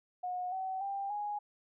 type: tone with pitch steps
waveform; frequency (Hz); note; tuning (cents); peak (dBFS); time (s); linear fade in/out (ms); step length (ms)
sine; 725 / 758 / 792.4 / 828.5; F#5 / F#5 / G5 / G#5; -35 / +42 / +18 / -4; -34; 0.23-1.39; 10; 290
effects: none